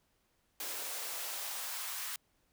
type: noise with high-pass filter sweep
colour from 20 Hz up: white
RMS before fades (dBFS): -40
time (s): 0.6-2.16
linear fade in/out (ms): 2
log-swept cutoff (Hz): 360 to 1200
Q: 1.3
effects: pink hiss -75 dBFS RMS until 2.52 s